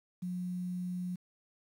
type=tone with quantisation; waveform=sine; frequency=180 Hz; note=F#3; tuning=47 cents flat; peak=-34 dBFS; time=0.22-1.16 s; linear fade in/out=10 ms; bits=10; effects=none